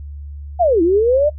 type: linear two-way sweep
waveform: sine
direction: down then up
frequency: 745 to 321.2 to 614 Hz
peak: -10 dBFS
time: 0.59-1.3 s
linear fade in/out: 20 ms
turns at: 0.82 s
effects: noise-tail reverb RT60 0.1 s tail -17 dB re dry + added 72 Hz sine -28 dBFS peak until 1.38 s